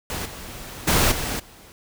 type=noise with level steps; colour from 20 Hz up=pink; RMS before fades=-29 / -37 / -18 / -27 / -47 dBFS; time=0.1-1.72 s; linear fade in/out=0 ms; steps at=0.25 / 0.87 / 1.11 / 1.39 s; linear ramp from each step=10 ms; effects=none